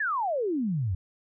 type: exponential sweep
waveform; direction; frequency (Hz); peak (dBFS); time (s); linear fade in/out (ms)
sine; down; 1799 to 84.6; -25; 0-0.95; 5
effects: none